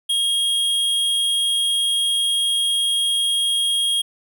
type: tone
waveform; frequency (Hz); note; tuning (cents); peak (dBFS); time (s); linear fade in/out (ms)
square; 3261; G#7; -32; -18; 0.09-4.02; 10
effects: none